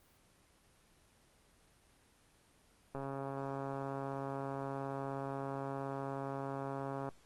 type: click train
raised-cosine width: 1 ms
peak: -27 dBFS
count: 568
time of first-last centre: 2.95-7.089 s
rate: 137 Hz
effects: pink hiss -67 dBFS RMS until 7.25 s + Opus 24 kbps